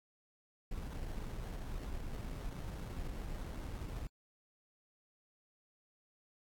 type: noise with sample-and-hold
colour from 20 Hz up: brown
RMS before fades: -42 dBFS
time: 0.71-4.07 s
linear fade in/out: 2 ms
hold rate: 2450 Hz
effects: AAC 64 kbps